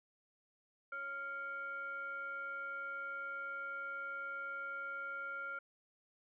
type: tone with frequency modulation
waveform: sine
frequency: 1394 Hz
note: F6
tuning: 4 cents flat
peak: -40 dBFS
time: 0.92-5.59 s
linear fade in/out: 5 ms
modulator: 841 Hz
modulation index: 0.45
effects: none